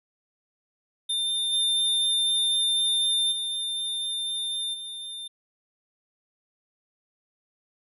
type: tone with level steps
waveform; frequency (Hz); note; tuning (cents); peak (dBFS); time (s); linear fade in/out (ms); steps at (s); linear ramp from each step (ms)
square; 3602; A7; +40; -25 / -22 / -28 / -35; 1.09-5.28; 10; 1.52 / 3.31 / 4.73; 20
effects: resampled to 32000 Hz